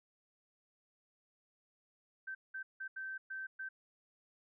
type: tone bursts at uneven times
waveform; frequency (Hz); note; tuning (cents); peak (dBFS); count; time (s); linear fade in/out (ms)
sine; 1551; G6; -19; -40; 6; 2.27-2.35 / 2.54-2.63 / 2.8-2.88 / 2.96-3.18 / 3.3-3.47 / 3.59-3.69; 10
effects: none